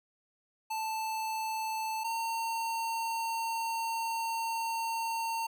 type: tone pair in turn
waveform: square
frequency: 881 / 911 Hz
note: A5 / A#5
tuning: +2 / -40 cents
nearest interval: minor second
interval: 58 cents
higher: second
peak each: -33 / -32 dBFS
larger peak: second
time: 0.7-2.04 / 2.04-5.47 s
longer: second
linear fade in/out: 10 ms
effects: none